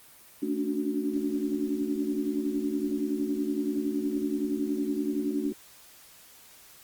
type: chord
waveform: sine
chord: D major seventh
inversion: second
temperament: equal with one note detuned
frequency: 220 / 283 / 293.7 / 370 Hz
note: A3 / C#4 / D4 / F#4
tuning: 0 / +36 / 0 / 0 cents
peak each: -34 / -32 / -30 / -34 dBFS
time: 0.42-5.53 s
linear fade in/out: 10 ms
effects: white hiss -53 dBFS RMS until 6.83 s + Opus 32 kbps

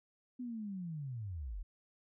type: linear sweep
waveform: sine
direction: down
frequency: 254.3 to 36.71 Hz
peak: -39 dBFS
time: 0.39-1.63 s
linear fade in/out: 10 ms
effects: none

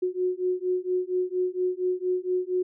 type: beating tone pair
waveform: sine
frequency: 363.1 / 367.4 Hz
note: F#4 / F#4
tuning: -33 / -12 cents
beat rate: 4.3 Hz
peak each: -27 dBFS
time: 0.02-2.63 s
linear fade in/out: 10 ms
effects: none

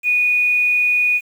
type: tone with quantisation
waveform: sine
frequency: 2466 Hz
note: D#7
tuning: 16 cents flat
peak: -13 dBFS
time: 0.03-1.21 s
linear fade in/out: 50 ms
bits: 7
effects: none

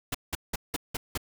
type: noise bursts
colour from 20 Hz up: pink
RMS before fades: -30 dBFS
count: 6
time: 0.12-1.176 s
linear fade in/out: 5 ms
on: 26 ms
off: 180 ms
effects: none

